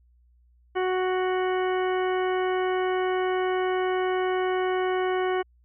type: harmonic tone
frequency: 370 Hz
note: F#4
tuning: in tune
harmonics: 1 / 2 / 3 / 4 / 5 / 6 / 8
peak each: -24 / -30 / -34 / -36 / -38 / -40 / -42 dBFS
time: 0.75-5.43 s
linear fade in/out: 20 ms
effects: added 60 Hz sine -57 dBFS peak until 5.64 s